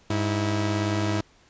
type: tone pair together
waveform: sawtooth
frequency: 102.04 / 324.2 Hz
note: G#2 / E4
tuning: -30 / -29 cents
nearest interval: octave + minor sixth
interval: 2001 cents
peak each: -21 / -23 dBFS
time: 0.1-1.21 s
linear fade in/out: 5 ms
effects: pink hiss -58 dBFS RMS until 1.49 s + resampled to 16000 Hz